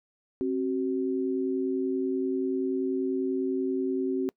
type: tone pair together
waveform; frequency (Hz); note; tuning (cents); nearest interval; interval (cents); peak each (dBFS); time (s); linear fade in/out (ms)
sine; 266.3 / 376.6; C4 / F#4; +31 / +31; tritone; 600; -28; 0.41-4.29; 0
effects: noise-tail reverb RT60 0.1 s tail -25 dB re dry